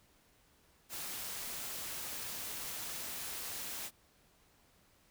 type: noise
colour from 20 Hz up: white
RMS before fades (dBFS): -42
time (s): 0.89-3.91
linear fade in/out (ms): 50
effects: pink hiss -68 dBFS RMS until 5.1 s